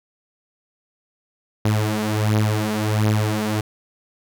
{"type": "beating tone pair", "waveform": "sawtooth", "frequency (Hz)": [106.5, 107.9], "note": ["G#2", "A2"], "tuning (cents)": [44, -33], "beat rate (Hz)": 1.4, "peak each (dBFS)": [-16, -18], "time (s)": [1.65, 3.61], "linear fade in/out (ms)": 5, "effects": []}